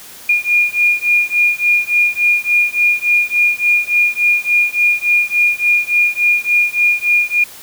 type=beating tone pair; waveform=sine; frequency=2425 / 2428.5 Hz; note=D#7 / D#7; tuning=-45 / -43 cents; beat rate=3.5 Hz; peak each=-14 dBFS; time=0.29-7.44 s; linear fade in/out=5 ms; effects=white hiss -36 dBFS RMS until 7.62 s